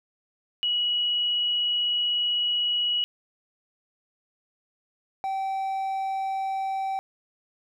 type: tone pair in turn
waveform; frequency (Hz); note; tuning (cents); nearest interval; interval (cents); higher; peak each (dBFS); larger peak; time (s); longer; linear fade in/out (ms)
sine / triangle; 2919 / 773.1; F#7 / G5; -24 / -24; octave + major seventh; 2300; first; -22 / -24; first; 0.63-3.04 / 5.24-6.99; first; 0
effects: none